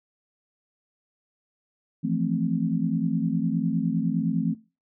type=chord; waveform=sine; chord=F major seventh; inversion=third; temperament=equal; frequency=164.81 / 174.61 / 220 / 261.6 Hz; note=E3 / F3 / A3 / C4; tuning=0 / 0 / 0 / 0 cents; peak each=-28 dBFS; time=2.03-4.55 s; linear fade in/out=20 ms; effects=noise-tail reverb RT60 0.3 s tail -19 dB re dry